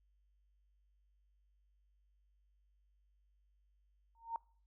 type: tone with exponential growth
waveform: sine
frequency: 918 Hz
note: A#5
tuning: 27 cents flat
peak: -33 dBFS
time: 4.15-4.36 s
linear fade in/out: 1 ms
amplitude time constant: 45 ms
effects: noise-tail reverb RT60 0.5 s tail -25 dB re dry + added 50 Hz sine -70 dBFS peak until 4.66 s